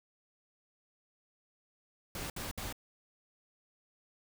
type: noise bursts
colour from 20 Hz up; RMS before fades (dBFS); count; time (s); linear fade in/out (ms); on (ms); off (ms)
pink; -40; 3; 2.15-2.726; 2; 150; 63
effects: none